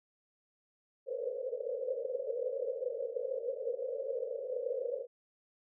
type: band-pass noise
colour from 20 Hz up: white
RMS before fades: -37 dBFS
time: 1.06-5.07 s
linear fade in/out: 50 ms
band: 470 to 540 Hz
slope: 96 dB/octave
effects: none